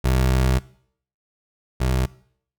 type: tone pair in turn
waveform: 25% pulse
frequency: 64.3 / 63.99 Hz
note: C2 / C2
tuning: -30 / -38 cents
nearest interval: unison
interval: 8 cents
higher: first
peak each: -13 / -15 dBFS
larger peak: first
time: 0.04-0.59 / 1.8-2.06 s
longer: first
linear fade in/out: 10 ms
effects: noise-tail reverb RT60 0.6 s tail -20 dB re dry